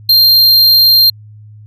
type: tone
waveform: square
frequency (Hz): 4186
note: C8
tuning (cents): 0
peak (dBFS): -5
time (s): 0.09-1.1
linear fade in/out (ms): 5
effects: added 106 Hz sine -33 dBFS peak until 1.66 s